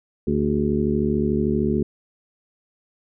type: harmonic tone with a mistuned harmonic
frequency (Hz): 73.42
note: D2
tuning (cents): 0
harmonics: 1 / 2 / 3 / 4 / 5 / 6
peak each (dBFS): -29 / -27 / -22 / -29 / -24 / -28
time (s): 0.27-1.83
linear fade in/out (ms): 5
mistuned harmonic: 6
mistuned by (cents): -88
effects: none